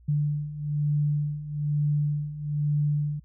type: beating tone pair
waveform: sine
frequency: 146.83 / 147.93 Hz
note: D3 / D3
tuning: 0 / +13 cents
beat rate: 1.1 Hz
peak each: -29 / -25 dBFS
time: 0.08-3.2 s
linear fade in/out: 10 ms
effects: added 59 Hz sine -51 dBFS peak until 3.24 s